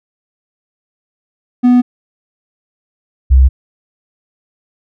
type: tone pair in turn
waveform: triangle / sine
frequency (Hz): 246.9 / 65.22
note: B3 / C2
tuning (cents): 0 / -5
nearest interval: octave + major seventh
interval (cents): 2305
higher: first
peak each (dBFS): -3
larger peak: neither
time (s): 1.63-1.82 / 3.3-3.49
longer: neither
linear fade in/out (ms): 20
effects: none